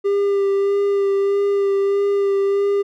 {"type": "tone with vibrato", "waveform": "triangle", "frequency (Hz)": 398.6, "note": "G4", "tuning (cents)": 29, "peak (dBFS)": -13, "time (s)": [0.04, 2.83], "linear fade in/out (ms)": 20, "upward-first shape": "sine", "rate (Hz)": 1.6, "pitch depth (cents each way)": 17, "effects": []}